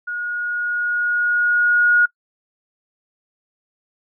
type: tone with level ramp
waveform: sine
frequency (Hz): 1443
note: F#6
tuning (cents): -44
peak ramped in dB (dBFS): -23 to -10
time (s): 0.07-2.06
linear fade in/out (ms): 10
effects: noise-tail reverb RT60 0.1 s tail -24 dB re dry